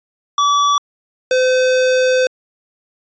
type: tone pair in turn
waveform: square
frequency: 1149 / 511.5 Hz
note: D6 / C5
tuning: -38 / -39 cents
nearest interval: octave + major second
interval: 1401 cents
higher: first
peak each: -12 dBFS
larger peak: neither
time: 0.38-0.78 / 1.31-2.27 s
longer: second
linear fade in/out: 2 ms
effects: resampled to 16000 Hz